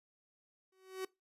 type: tone with exponential growth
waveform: 45% pulse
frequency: 377.1 Hz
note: F#4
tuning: 33 cents sharp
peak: -35 dBFS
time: 0.72-1.05 s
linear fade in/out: 5 ms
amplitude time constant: 71 ms
effects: noise-tail reverb RT60 0.2 s tail -21 dB re dry + resampled to 32000 Hz